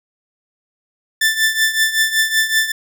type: tone with tremolo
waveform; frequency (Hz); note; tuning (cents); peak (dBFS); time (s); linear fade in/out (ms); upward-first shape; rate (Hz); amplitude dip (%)
sawtooth; 1767; A6; +7; -7; 1.21-2.72; 5; triangle; 5.3; 80
effects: none